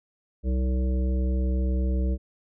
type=harmonic tone with a mistuned harmonic; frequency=64 Hz; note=C2; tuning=38 cents flat; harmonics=1 / 3 / 5 / 7 / 9; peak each=-22 / -32 / -36 / -39 / -41 dBFS; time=0.43-2.18 s; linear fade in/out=50 ms; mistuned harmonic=9; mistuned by=-19 cents; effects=none